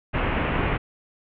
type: low-pass noise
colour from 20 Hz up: pink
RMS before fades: -24 dBFS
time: 0.13-0.78 s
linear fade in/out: 20 ms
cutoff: 2800 Hz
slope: 48 dB/octave
effects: none